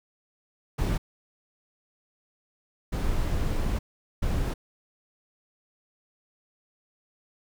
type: noise bursts at uneven times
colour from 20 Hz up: brown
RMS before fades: -26 dBFS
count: 3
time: 0.78-0.98 / 2.92-3.79 / 4.22-4.54 s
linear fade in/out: 10 ms
effects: none